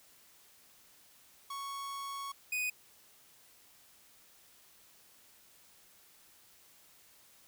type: tone pair in turn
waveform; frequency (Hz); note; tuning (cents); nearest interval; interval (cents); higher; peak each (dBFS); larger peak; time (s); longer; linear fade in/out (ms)
45% pulse; 1108.7 / 2489; C#6 / D#7; 0 / 0; octave + major second; 1400; second; -39 / -32; second; 1.5-2.32 / 2.52-2.7; first; 5
effects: white hiss -62 dBFS RMS until 7.47 s